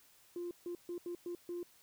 sine tone bursts at uneven times, 349.2 Hz, F4, in tune, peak -37 dBFS, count 6, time 0.36-0.51 / 0.66-0.75 / 0.89-0.98 / 1.06-1.15 / 1.26-1.35 / 1.49-1.63 s, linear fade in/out 2 ms, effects tanh soft clip ceiling -35 dBFS + white hiss -65 dBFS RMS until 1.82 s

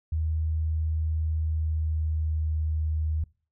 sine tone with pitch glide, 79 to 78 Hz, D#2 to D#2, +27 to +5 cents, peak -24 dBFS, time 0.12-3.24 s, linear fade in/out 5 ms, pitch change -22 cents, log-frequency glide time 1.24-2.6 s, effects noise-tail reverb RT60 0.4 s tail -24 dB re dry

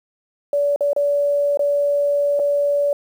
sine tone with dropouts, 574 Hz, D5, 40 cents flat, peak -15 dBFS, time 0.53-2.93 s, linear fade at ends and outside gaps 2 ms, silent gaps 0.761-0.807 / 0.932-0.963 / 1.573-1.593 / 2.393-2.397 s, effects 8-bit

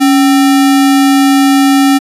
sine tone with sample-and-hold, 277.2 Hz, C#4, in tune, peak -4 dBFS, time 0-1.99 s, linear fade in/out 20 ms, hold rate 1050 Hz, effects resampled to 32000 Hz

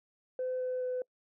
sine tone with pitch steps, 510 / 507.1 / 504.1 Hz, C5 / B4 / B4, -44 / +46 / +35 cents, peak -30 dBFS, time 0.39-1.02 s, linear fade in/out 2 ms, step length 210 ms, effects noise-tail reverb RT60 0.1 s tail -25 dB re dry + tanh soft clip ceiling -28 dBFS

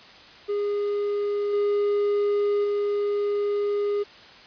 triangle tone with level steps, 410 Hz, G#4, 22 cents flat, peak -21 / -18 / -20 dBFS, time 0.48-4.04 s, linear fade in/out 20 ms, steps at 1.53 / 2.64 s, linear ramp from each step 5 ms, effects white hiss -47 dBFS RMS until 4.46 s + resampled to 11025 Hz

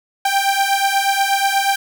sawtooth beating tone pair, 784 / 792.3 Hz, G5 / G5, 0 / +18 cents, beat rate 8.3 Hz, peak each -14 dBFS, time 0.25-1.76 s, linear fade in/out 5 ms, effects none

